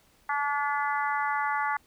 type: harmonic tone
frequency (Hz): 287.6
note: D4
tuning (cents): -36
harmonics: 3 / 4 / 5 / 6 / 7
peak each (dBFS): -29 / -31 / -33 / -35 / -36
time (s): 0.29-1.77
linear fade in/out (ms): 5
effects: pink hiss -63 dBFS RMS until 1.86 s